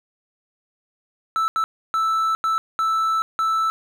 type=tone bursts at uneven times; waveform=triangle; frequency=1318.5 Hz; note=E6; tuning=in tune; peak=-16 dBFS; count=6; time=1.36-1.48 / 1.56-1.64 / 1.94-2.35 / 2.44-2.58 / 2.79-3.22 / 3.39-3.7 s; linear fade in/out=0 ms; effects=none